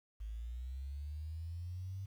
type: linear sweep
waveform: sine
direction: up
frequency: 51.91 to 98 Hz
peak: -40 dBFS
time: 0.2-2.06 s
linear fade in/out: 10 ms
effects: 11-bit